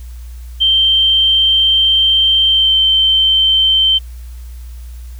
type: tone with pitch glide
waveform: sine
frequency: 3136 to 3109 Hz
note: G7 to G7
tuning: 0 to -15 cents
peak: -8 dBFS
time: 0.6-3.99 s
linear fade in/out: 20 ms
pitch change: -15 cents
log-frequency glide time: 2.48-2.74 s
effects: added 60 Hz sine -27 dBFS peak until 5.19 s + white hiss -47 dBFS RMS until 5.19 s